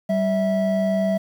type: tone pair together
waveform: triangle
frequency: 193.7 / 653 Hz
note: G3 / E5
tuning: -20 / -17 cents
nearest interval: octave + major sixth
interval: 2103 cents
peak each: -19 dBFS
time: 0.09-1.18 s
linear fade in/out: 10 ms
effects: 8-bit